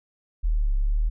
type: exponential two-way sweep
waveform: sine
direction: down then up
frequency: 41.2 to 34.02 to 40.02 Hz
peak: -19 dBFS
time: 0.43-1.1 s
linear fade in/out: 20 ms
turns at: 0.75 s
effects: none